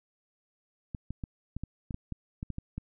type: clicks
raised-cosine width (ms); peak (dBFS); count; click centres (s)
5; -23; 12; 0.948 / 1.106 / 1.238 / 1.566 / 1.636 / 1.908 / 1.944 / 2.123 / 2.429 / 2.503 / 2.584 / 2.78
effects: none